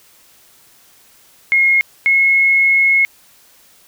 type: tone pair in turn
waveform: sine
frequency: 2153 / 2173 Hz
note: C7 / C#7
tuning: +49 / -35 cents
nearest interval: unison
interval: 16 cents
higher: second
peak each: -9 dBFS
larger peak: neither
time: 1.52-1.81 / 2.06-3.05 s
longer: second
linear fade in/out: 0 ms
effects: white hiss -49 dBFS RMS until 3.87 s